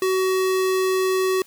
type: tone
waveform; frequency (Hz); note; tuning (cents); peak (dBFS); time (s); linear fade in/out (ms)
square; 375.9; F#4; +27; -19; 0.02-1.42; 2
effects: white hiss -52 dBFS RMS until 1.46 s